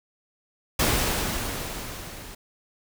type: noise with level ramp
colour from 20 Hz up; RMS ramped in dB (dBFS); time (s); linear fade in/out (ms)
pink; -21 to -42; 0.79-2.35; 5
effects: none